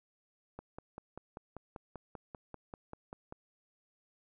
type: click train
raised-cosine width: 1 ms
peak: -30 dBFS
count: 15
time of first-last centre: 0.59-3.324 s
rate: 5.12 Hz
effects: none